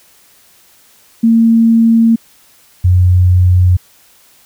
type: tone pair in turn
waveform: sine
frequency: 228 / 90.48 Hz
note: A#3 / F#2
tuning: -38 / -38 cents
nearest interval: octave + major third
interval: 1600 cents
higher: first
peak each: -5 dBFS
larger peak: neither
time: 1.23-2.16 / 2.84-3.77 s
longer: neither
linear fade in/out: 10 ms
effects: white hiss -47 dBFS RMS until 4.45 s